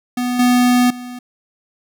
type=tone with level steps; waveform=square; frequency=246.9 Hz; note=B3; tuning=in tune; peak=-18 / -11 / -29 dBFS; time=0.17-1.19 s; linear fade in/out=5 ms; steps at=0.39 / 0.9 s; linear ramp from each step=5 ms; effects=none